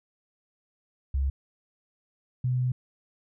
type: tone pair in turn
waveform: sine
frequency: 67.9 / 126.09 Hz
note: C#2 / B2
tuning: -35 / +36 cents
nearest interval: major seventh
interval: 1071 cents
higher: second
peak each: -23 dBFS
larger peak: neither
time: 1.14-1.3 / 2.44-2.72 s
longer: second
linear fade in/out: 5 ms
effects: none